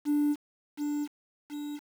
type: tone with echo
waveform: triangle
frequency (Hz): 293.7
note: D4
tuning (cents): 0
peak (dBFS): -20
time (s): 0.05-0.36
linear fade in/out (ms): 50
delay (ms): 720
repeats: 2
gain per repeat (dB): -6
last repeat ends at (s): 1.8
effects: tanh soft clip ceiling -19 dBFS + 8-bit